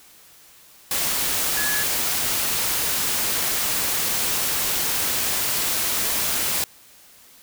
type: tone in noise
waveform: sine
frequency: 1691 Hz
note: G#6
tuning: 31 cents sharp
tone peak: -25 dBFS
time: 1.57-1.83 s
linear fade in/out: 2 ms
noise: white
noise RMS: -23 dBFS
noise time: 0.91-6.64 s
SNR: -5 dB
effects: white hiss -50 dBFS RMS until 7.42 s